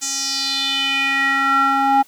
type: tone with band-pass filter sweep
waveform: square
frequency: 272.8 Hz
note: C#4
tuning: 28 cents flat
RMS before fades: -18 dBFS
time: 0.01-2.03 s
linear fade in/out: 20 ms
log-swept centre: 6900 to 860 Hz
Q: 4.1
effects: white hiss -51 dBFS RMS until 2.07 s + high-pass 150 Hz 12 dB/octave